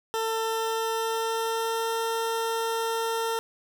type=tone with pitch glide; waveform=20% pulse; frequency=447.9 to 454.4 Hz; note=A4 to A#4; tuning=+31 to -44 cents; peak=-21 dBFS; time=0.14-3.39 s; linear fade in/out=0 ms; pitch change=+25 cents; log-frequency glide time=0.43-1.97 s; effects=none